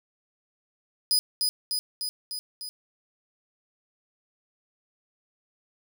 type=tone with echo; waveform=sawtooth; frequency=4978 Hz; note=D#8; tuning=in tune; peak=-17 dBFS; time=1.11-1.19 s; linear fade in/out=0 ms; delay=300 ms; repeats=5; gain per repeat=-3 dB; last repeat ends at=2.69 s; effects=none